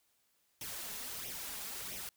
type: noise with flanger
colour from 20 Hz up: white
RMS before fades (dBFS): -43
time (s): 0.61-2.09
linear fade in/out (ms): 2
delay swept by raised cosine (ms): 0.33 to 4.93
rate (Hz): 1.5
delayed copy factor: +0.65
effects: white hiss -75 dBFS RMS until 2.16 s